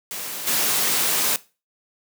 white noise with level steps, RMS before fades -31 / -21 dBFS, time 0.11-1.36 s, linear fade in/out 0 ms, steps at 0.46 s, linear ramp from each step 20 ms, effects noise-tail reverb RT60 0.3 s tail -19 dB re dry + high-pass 150 Hz 12 dB/octave

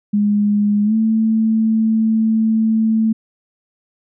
sine tone with pitch glide, 206.6 to 221.4 Hz, G#3 to A3, -9 to +11 cents, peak -12 dBFS, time 0.13-3.13 s, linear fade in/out 10 ms, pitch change +120 cents, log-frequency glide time 0.84-0.94 s, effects none

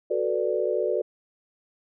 sine chord, B minor seventh, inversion second, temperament equal, 370 / 440 / 493.9 / 587.3 Hz, F#4 / A4 / B4 / D5, 0 / 0 / 0 / 0 cents, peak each -28 dBFS, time 0.1-1.02 s, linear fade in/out 10 ms, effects none

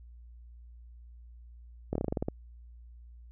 slowing click train, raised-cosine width 2 ms, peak -17 dBFS, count 10, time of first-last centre 1.93-2.285 s, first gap 24 ms, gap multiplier 1.12, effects added 59 Hz sine -48 dBFS peak until 3.31 s

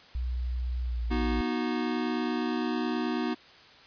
sine tone with pitch glide, 61.74 to 57.61 Hz, B1 to A#1, 0 to -20 cents, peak -28 dBFS, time 0.15-1.41 s, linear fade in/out 0 ms, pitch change -120 cents, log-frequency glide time 0.83-1.09 s
square chord, B major, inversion none, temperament equal with one note detuned, 242 / 311.1 / 370 Hz, B3 / D#4 / F#4, -35 / 0 / 0 cents, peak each -31 / -33 / -35 dBFS, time 1.1-3.35 s, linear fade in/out 20 ms
effects white hiss -53 dBFS RMS until 3.86 s + resampled to 11025 Hz

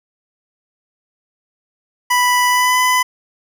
25% pulse tone with pitch glide, 987.8 to 1004.5 Hz, B5 to B5, 0 to +29 cents, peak -8 dBFS, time 2.1-3.03 s, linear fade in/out 10 ms, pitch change +29 cents, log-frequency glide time 2.48-2.78 s, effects none

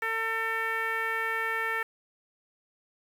10% pulse tone with low-pass filter, 450 Hz, A4, 39 cents sharp, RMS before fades -30 dBFS, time 0.02-1.83 s, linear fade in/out 5 ms, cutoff 1900 Hz, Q 3.5, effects 8-bit

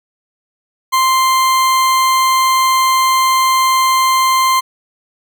40% pulse tone, 1046.5 Hz, C6, in tune, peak -9 dBFS, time 0.92-4.61 s, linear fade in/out 20 ms, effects none

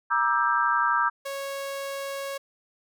sine chord, E half-diminished seventh, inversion second, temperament just, 949.3 / 1186.7 / 1318.5 / 1582.2 Hz, Bb5 / D6 / E6 / G6, +31 / +18 / 0 / +16 cents, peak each -26 dBFS, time 0.1-1.1 s, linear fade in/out 20 ms
sawtooth tone, 552 Hz, C#5, 7 cents flat, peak -27 dBFS, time 1.25-2.38 s, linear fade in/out 10 ms
effects none

